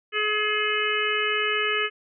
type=harmonic tone; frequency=424.2 Hz; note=G#4; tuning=37 cents sharp; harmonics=1 / 3 / 4 / 5 / 6 / 7; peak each=-29 / -29 / -29 / -29 / -29 / -29 dBFS; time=0.12-1.9 s; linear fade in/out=50 ms; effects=none